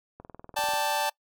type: click train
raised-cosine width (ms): 1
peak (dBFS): -29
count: 12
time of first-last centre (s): 0.2-0.737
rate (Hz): 20.5
type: chord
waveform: sawtooth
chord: D suspended fourth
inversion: none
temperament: just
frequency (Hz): 587.3 / 783.1 / 881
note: D5 / G5 / A5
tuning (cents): 0 / -2 / +2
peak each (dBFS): -28 / -28 / -23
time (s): 0.56-1.1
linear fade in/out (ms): 10
effects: noise-tail reverb RT60 0.1 s tail -23 dB re dry